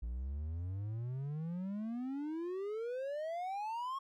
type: exponential sweep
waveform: triangle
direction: up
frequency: 55.8 to 1103 Hz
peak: -35 dBFS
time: 0.02-3.99 s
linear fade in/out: 10 ms
effects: none